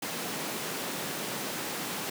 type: high-pass noise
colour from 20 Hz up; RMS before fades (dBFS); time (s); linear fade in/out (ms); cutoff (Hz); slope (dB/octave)
pink; -35; 0.02-2.1; 5; 160; 24
effects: none